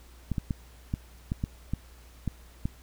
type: clicks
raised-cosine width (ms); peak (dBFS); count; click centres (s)
5; -16; 9; 0.317 / 0.382 / 0.508 / 0.939 / 1.319 / 1.439 / 1.736 / 2.277 / 2.655
effects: added 60 Hz sine -50 dBFS peak until 2.82 s + pink hiss -57 dBFS RMS until 2.82 s